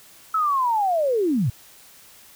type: linear sweep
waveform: sine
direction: down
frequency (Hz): 1318.5 to 98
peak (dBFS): -18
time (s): 0.34-1.5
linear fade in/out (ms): 5
effects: white hiss -49 dBFS RMS until 2.35 s

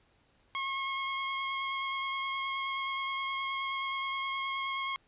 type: tone with vibrato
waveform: 20% pulse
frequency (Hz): 1084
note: C#6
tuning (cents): -39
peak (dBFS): -27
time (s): 0.55-4.96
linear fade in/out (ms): 0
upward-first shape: triangle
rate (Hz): 9.5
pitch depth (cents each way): 11
effects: pink hiss -68 dBFS RMS until 5.07 s + resampled to 8000 Hz

